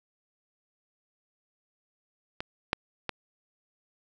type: clicks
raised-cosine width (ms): 0.3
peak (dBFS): -17 / -8 / -14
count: 3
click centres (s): 2.405 / 2.731 / 3.093
effects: none